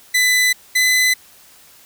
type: tone pair in turn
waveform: sawtooth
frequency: 2000 / 2013 Hz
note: B6 / B6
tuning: +21 / +33 cents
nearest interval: unison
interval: 12 cents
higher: second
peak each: -9 dBFS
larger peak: neither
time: 0.14-0.53 / 0.75-1.14 s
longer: neither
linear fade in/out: 10 ms
effects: white hiss -47 dBFS RMS until 1.85 s